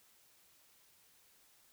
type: silence
effects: white hiss -67 dBFS RMS until 1.72 s